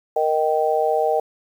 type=chord; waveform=sine; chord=Eb major; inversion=second; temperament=just; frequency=466.7 / 622.3 / 777.8 Hz; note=Bb4 / Eb5 / G5; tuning=+2 / 0 / -14 cents; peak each=-21 dBFS; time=0.16-1.2 s; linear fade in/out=5 ms; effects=8-bit